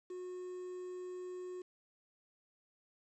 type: tone with quantisation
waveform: triangle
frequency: 363.9 Hz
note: F#4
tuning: 29 cents flat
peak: -40 dBFS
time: 0.1-1.62 s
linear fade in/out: 5 ms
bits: 10
effects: low-pass 6000 Hz 12 dB/octave